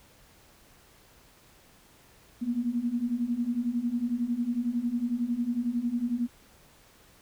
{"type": "beating tone pair", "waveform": "sine", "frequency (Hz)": [232.5, 243.5], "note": ["A#3", "B3"], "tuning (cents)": [-4, -24], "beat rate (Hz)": 11, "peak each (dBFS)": [-31, -28], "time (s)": [2.41, 6.28], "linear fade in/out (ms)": 20, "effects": ["pink hiss -58 dBFS RMS until 7.21 s"]}